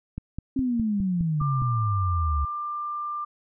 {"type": "click train", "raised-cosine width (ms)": 5, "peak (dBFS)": -19, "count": 8, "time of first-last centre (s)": [0.18, 1.62], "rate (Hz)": 4.86}
{"type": "exponential sweep", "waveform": "sine", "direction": "down", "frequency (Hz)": [270.9, 69.3], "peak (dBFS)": -22, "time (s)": [0.56, 2.45], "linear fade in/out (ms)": 5}
{"type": "tone", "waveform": "sine", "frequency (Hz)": 1190, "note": "D6", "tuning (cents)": 22, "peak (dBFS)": -28, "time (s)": [1.4, 3.25], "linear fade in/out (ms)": 10}
{"effects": []}